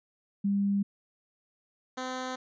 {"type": "tone pair in turn", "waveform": ["sine", "10% pulse"], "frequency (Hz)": [200, 256.6], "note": ["G3", "C4"], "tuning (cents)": [35, -34], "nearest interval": "major third", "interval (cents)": 431, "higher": "second", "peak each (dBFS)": [-24, -25], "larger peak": "first", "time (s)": [[0.44, 0.83], [1.97, 2.36]], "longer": "neither", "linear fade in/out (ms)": 10, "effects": ["resampled to 16000 Hz"]}